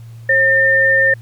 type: tone pair together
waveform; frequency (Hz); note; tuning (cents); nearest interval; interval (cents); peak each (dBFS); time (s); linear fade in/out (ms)
sine; 536.9 / 1806; C5 / A6; +45 / +45; octave + major sixth; 2100; -17 / -10; 0.29-1.14; 5
effects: added 115 Hz sine -32 dBFS peak until 1.21 s + pink hiss -52 dBFS RMS until 1.21 s